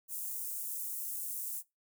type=high-pass noise; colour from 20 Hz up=white; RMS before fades=-39 dBFS; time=0.08-1.63 s; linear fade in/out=50 ms; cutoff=8100 Hz; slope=24 dB/octave; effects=noise-tail reverb RT60 0.2 s tail -20 dB re dry